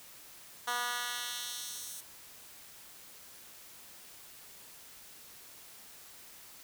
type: tone with high-pass filter sweep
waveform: 10% pulse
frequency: 242.5 Hz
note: B3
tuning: 31 cents flat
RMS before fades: -38 dBFS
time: 0.67-2.01 s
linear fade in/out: 10 ms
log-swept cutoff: 980 to 8500 Hz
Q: 0.97
effects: white hiss -53 dBFS RMS until 6.63 s